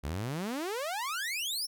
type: exponential sweep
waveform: sawtooth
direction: up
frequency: 65.2 to 5610 Hz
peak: -29 dBFS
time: 0.03-1.67 s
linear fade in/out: 20 ms
effects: none